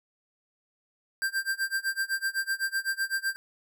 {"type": "tone with tremolo", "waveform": "square", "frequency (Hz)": 1579, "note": "G6", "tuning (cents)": 12, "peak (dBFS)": -25, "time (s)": [1.22, 3.36], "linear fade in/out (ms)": 0, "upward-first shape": "sine", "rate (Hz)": 7.9, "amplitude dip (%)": 95, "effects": []}